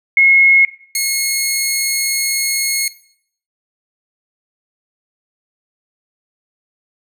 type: tone pair in turn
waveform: sine / 10% pulse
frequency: 2168 / 2168 Hz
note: C#7 / C#7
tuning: -39 / -39 cents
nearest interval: unison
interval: 0 cents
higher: neither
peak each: -6 dBFS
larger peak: neither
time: 0.17-0.65 / 0.95-2.88 s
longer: second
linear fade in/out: 2 ms
effects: noise-tail reverb RT60 0.6 s tail -17 dB re dry

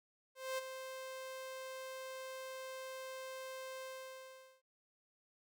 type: tone with ADSR envelope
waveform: sawtooth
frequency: 523.3 Hz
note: C5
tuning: in tune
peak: -32 dBFS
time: 0.35-4.62 s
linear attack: 230 ms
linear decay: 20 ms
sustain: -9 dB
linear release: 790 ms
effects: none

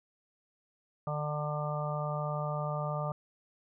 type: harmonic tone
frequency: 149.3 Hz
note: D3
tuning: 29 cents sharp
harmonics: 1 / 3 / 4 / 5 / 6 / 7 / 8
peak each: -34 / -47 / -37 / -42 / -43 / -49 / -39 dBFS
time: 1.07-3.12 s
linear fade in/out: 2 ms
effects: none

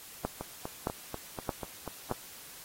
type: two click trains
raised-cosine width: 1 ms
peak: -16 / -23 dBFS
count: 4 / 8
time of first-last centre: 0.25-2.113 / 0.41-2.121 s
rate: 1.61 / 4.09 Hz
effects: white hiss -49 dBFS RMS until 2.64 s + AAC 48 kbps

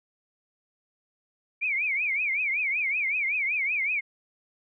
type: tone with vibrato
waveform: sine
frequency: 2306 Hz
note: D7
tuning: 32 cents flat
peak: -24 dBFS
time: 1.61-4.01 s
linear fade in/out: 20 ms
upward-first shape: triangle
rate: 5.3 Hz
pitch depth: 200 cents each way
effects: none

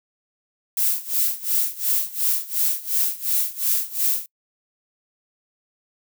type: noise with tremolo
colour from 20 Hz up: violet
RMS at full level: -19 dBFS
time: 0.77-4.26 s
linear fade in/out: 2 ms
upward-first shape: sine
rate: 2.8 Hz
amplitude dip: 90%
effects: noise-tail reverb RT60 0.1 s tail -25 dB re dry

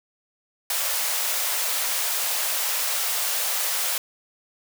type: high-pass noise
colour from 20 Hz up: white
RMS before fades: -25 dBFS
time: 0.7-3.98 s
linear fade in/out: 2 ms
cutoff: 490 Hz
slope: 48 dB/octave
effects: none

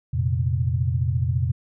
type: chord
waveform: sine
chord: F suspended fourth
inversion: none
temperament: just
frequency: 87.31 / 116.41 / 130.96 Hz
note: F2 / Bb2 / C3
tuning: 0 / -2 / +2 cents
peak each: -24 dBFS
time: 0.13-1.52 s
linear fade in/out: 10 ms
effects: none

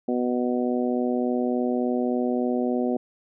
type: harmonic tone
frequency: 123.47 Hz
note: B2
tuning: in tune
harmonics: 2 / 3 / 4 / 5 / 6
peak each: -24 / -28 / -30 / -32 / -34 dBFS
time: 0.08-2.97 s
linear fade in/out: 5 ms
effects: none

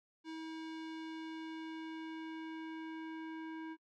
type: tone with low-pass filter sweep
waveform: square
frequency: 320.6 Hz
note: E4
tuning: 48 cents flat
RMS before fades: -45 dBFS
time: 0.24-3.77 s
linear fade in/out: 50 ms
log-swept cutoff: 4500 to 1900 Hz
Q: 1.2
effects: noise-tail reverb RT60 0.1 s tail -26 dB re dry

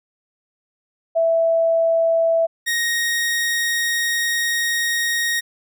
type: tone pair in turn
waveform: sine / sawtooth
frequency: 660 / 1870.1 Hz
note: E5 / A#6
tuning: +2 / +5 cents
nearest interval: octave + tritone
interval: 1803 cents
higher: second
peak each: -14 / -15 dBFS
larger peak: first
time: 1.15-2.47 / 2.66-5.41 s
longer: second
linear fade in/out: 20 ms
effects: none

